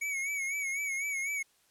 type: tone with vibrato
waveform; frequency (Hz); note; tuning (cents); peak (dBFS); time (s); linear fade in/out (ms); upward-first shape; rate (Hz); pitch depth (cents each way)
square; 2224; C#7; +5; -32; 0.01-1.43; 10; sine; 4; 66
effects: white hiss -68 dBFS RMS until 1.7 s + low-pass 12000 Hz 12 dB/octave